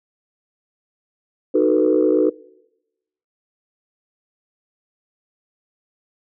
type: chord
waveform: sine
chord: B dominant seventh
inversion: first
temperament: just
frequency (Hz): 308.7 / 370.4 / 444.5 / 493.9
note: D#4 / F#4 / A4 / B4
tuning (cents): -14 / +2 / +18 / 0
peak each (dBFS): -18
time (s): 1.54-2.3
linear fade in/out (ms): 10
effects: noise-tail reverb RT60 1.0 s tail -23 dB re dry + tanh soft clip ceiling -5 dBFS